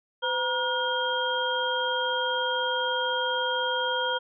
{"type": "tone cluster", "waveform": "sine", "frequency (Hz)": [509, 952, 1437, 3213], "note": ["C5", "A#5", "F6", "G7"], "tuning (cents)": [-48, 36, 49, 42], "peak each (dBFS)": -30, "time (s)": [0.22, 4.19], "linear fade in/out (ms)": 20, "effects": []}